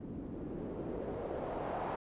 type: noise with low-pass filter sweep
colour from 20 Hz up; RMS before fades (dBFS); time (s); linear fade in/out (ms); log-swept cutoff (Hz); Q
white; -40; 0-1.96; 10; 240 to 840; 1.9
effects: resampled to 8000 Hz